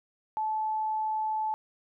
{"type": "tone", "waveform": "sine", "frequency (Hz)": 868, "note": "A5", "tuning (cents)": -24, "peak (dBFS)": -27, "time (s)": [0.37, 1.54], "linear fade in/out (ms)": 0, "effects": []}